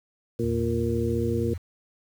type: harmonic tone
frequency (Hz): 116.5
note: A#2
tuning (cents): -1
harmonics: 1 / 2 / 3 / 4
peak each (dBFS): -29 / -29 / -29 / -29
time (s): 0.39-1.54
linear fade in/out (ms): 5
type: tone with pitch glide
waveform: sine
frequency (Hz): 82.1 to 86.48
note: E2 to F2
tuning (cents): -6 to -16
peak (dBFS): -30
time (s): 0.43-1.58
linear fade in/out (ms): 10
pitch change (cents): +90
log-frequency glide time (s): 1.21-1.27
effects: 8-bit